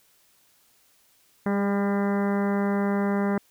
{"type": "harmonic tone with a mistuned harmonic", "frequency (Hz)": 200, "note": "G3", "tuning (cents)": 35, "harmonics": [1, 2, 3, 4, 5, 6, 7, 8, 9, 10], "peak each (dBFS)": [-23, -29, -33, -35, -37, -39, -40, -41, -42, -43], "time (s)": [1.46, 3.38], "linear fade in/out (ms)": 2, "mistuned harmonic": 2, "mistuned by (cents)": 15, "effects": ["white hiss -62 dBFS RMS until 3.5 s"]}